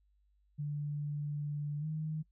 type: tone with pitch glide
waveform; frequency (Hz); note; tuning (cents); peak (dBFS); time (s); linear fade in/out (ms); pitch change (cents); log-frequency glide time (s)
sine; 146.83 to 155.56; D3 to D#3; 0 to 0; -34; 0.58-2.23; 20; +100; 1.8-1.85
effects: noise-tail reverb RT60 0.1 s tail -24 dB re dry + added 50 Hz sine -68 dBFS peak until 2.31 s